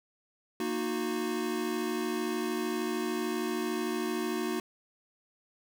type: chord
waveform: square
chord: D# minor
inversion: second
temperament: equal with one note detuned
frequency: 233.1 / 311.1 / 364.3 Hz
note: A#3 / D#4 / F#4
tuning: 0 / 0 / -27 cents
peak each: -36 / -36 / -34 dBFS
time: 0.6-4.6 s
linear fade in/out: 2 ms
effects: none